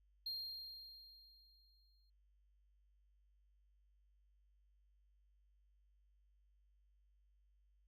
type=tone with exponential decay; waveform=triangle; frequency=4211 Hz; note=C8; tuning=10 cents sharp; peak=-39 dBFS; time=0.26-2.1 s; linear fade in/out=5 ms; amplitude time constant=400 ms; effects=added 50 Hz sine -70 dBFS peak until 7.87 s